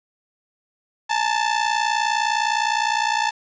sawtooth ring-modulated tone, 880 Hz, A5, in tune, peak -12 dBFS, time 1.09-3.31 s, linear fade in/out 20 ms, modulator 29.9 Hz, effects resampled to 16000 Hz + 7-bit

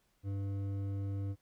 sine tone with hard clipping, 98.9 Hz, G2, 16 cents sharp, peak -36 dBFS, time 0.23-1.36 s, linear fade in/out 50 ms, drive 9 dB, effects pink hiss -75 dBFS RMS until 1.41 s

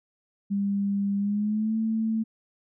sine tone with pitch glide, 200 to 221.9 Hz, G3 to A3, +35 to +15 cents, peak -23 dBFS, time 0.5-2.24 s, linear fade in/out 20 ms, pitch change +180 cents, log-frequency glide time 1.18-1.76 s, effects none

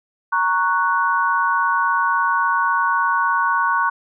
sine chord, F# major, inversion first, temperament equal, 932.3 / 1108.7 / 1480 Hz, A#5 / C#6 / F#6, 0 / 0 / 0 cents, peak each -21 / -19 / -20 dBFS, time 0.32-3.9 s, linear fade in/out 10 ms, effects none

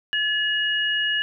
sine tone pair together, 1713.2 / 2884 Hz, A6 / F#7, -47 / -45 cents, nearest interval major sixth, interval 902 cents, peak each -23 dBFS, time 0.13-1.22 s, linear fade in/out 0 ms, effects none

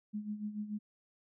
sine tone with tremolo, 210 Hz, G#3, 19 cents sharp, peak -34 dBFS, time 0.13-0.79 s, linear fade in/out 20 ms, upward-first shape sine, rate 6.9 Hz, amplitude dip 70%, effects none

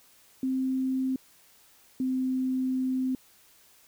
sine tone pair in turn, 261.6 / 258.9 Hz, C4 / C4, 0 / -18 cents, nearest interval unison, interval 18 cents, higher first, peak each -25 dBFS, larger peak neither, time 0.43-1.16 / 2-3.15 s, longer second, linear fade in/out 2 ms, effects white hiss -59 dBFS RMS until 3.87 s

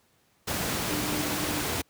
sine tone in noise, 298.9 Hz, D4, 31 cents sharp, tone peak -34 dBFS, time 0.87-1.62 s, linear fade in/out 10 ms, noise pink, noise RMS -29 dBFS, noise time 0.47-1.82 s, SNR -8 dB, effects pink hiss -66 dBFS RMS until 1.89 s + high-pass 80 Hz 12 dB/octave

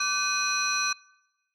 sine tone cluster, 1167 / 1521 / 2493 / 4098 / 5890 Hz, D6 / F#6 / D#7 / C8 / F#8, -11 / +47 / +3 / -37 / -9 cents, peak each -30 dBFS, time 0-0.93 s, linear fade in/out 5 ms, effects noise-tail reverb RT60 1.0 s tail -24 dB re dry + tanh soft clip ceiling -17 dBFS

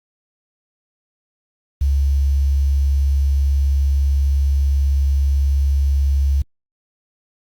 sine tone with quantisation, 69.2 Hz, C#2, 2 cents flat, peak -13 dBFS, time 1.81-6.42 s, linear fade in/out 5 ms, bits 7, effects Opus 48 kbps

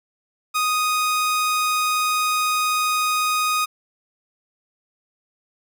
sawtooth tone, 1244.5 Hz, D#6, in tune, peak -15 dBFS, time 0.54-3.66 s, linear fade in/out 20 ms, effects none

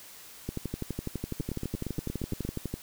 two click trains, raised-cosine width 3 ms, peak -19 / -20 dBFS, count 28 / 10, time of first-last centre 0.49-2.74 / 1.4-2.45 s, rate 12 / 8.57 Hz, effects white hiss -49 dBFS RMS until 2.82 s

